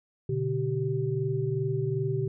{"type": "tone cluster", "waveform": "sine", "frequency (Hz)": [121.5, 144.1, 386.3], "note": ["B2", "D3", "G4"], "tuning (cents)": [-28, -33, -25], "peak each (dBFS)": -30, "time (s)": [0.29, 2.28], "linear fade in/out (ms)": 5, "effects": []}